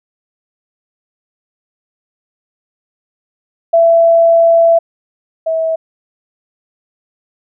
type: tone pair in turn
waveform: sine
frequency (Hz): 668 / 647.9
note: E5 / E5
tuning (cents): +23 / -30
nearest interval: minor second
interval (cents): 53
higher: first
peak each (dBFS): -5 / -12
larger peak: first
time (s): 3.73-4.79 / 5.46-5.76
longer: first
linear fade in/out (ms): 10
effects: none